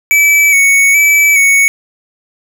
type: tone with vibrato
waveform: square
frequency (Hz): 2263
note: C#7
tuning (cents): +35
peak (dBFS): -6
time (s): 0.11-1.68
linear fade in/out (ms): 0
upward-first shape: square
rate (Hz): 1.2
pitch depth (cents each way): 31
effects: none